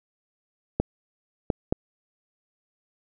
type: clicks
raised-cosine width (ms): 2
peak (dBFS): -8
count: 3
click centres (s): 0.8 / 1.502 / 1.725
effects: none